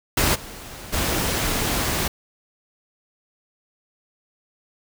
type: noise with level steps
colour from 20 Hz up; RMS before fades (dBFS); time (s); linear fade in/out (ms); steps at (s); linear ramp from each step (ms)
pink; -19 / -38 / -23; 0.17-2.08; 5; 0.34 / 0.92; 20
effects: none